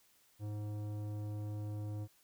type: tone with tanh clipping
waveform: sine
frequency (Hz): 104.8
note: G#2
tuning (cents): +16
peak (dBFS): -40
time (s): 0.39-2.08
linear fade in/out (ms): 50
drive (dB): 14
effects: white hiss -69 dBFS RMS until 2.23 s